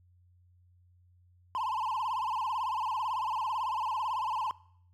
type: tone with vibrato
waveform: triangle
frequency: 951 Hz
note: A#5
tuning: 34 cents sharp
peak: -28 dBFS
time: 1.55-4.51 s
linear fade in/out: 0 ms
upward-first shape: sine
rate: 18 Hz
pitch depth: 190 cents each way
effects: noise-tail reverb RT60 0.7 s tail -22 dB re dry + added 89 Hz sine -60 dBFS peak until 4.93 s